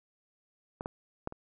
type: clicks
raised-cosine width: 1 ms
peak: -23 / -21 / -19 / -30 dBFS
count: 4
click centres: 0.809 / 0.859 / 1.274 / 1.324 s
effects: none